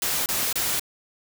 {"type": "noise bursts", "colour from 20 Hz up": "white", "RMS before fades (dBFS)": -25, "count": 3, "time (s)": [0.02, 0.796], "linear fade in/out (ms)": 2, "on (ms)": 240, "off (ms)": 28, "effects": []}